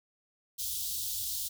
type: band-stop noise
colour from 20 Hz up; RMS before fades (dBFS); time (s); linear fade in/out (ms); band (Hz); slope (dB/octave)
white; -35; 0.58-1.49; 20; 110 to 3300; 48
effects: none